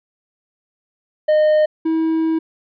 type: tone pair in turn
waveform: triangle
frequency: 613 / 322.3 Hz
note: D#5 / E4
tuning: -26 / -39 cents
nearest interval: major seventh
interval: 1113 cents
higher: first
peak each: -9 / -13 dBFS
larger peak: first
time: 1.28-1.66 / 1.85-2.39 s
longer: second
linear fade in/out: 10 ms
effects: resampled to 11025 Hz